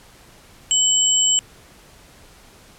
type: tone pair together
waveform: sine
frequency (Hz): 3000 / 7603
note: F#7 / A#8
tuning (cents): +23 / +33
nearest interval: octave + major third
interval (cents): 1610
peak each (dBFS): -18 / -16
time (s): 0.71-1.39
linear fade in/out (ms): 0
effects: pink hiss -48 dBFS RMS until 2.78 s + low-pass 12000 Hz 12 dB/octave